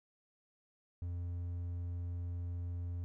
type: tone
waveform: triangle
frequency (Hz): 87.31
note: F2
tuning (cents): 0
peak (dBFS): -35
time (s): 1.02-3.04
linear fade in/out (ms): 0
effects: none